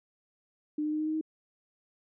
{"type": "tone with pitch steps", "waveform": "sine", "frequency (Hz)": [301.3, 303.9, 306.6, 309.2, 311.9, 314.6], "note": ["D4", "D#4", "D#4", "D#4", "D#4", "D#4"], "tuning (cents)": [44, -41, -25, -11, 4, 19], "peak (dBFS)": -28, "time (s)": [0.78, 1.212], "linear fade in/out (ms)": 5, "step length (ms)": 72, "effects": []}